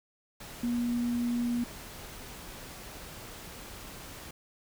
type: tone in noise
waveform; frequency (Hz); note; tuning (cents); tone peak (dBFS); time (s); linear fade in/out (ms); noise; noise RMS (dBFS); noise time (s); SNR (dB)
sine; 239.7; A#3; +48; -27; 0.63-1.64; 5; pink; -45; 0.4-4.31; +15
effects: none